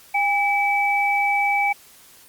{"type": "tone pair together", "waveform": "sine", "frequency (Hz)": [809, 2299], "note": ["G#5", "D7"], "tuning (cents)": [-46, -37], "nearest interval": "octave + tritone", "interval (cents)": 1809, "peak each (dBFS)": -20, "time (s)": [0.14, 1.73], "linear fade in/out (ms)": 10, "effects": ["white hiss -49 dBFS RMS until 2.28 s", "Opus 48 kbps"]}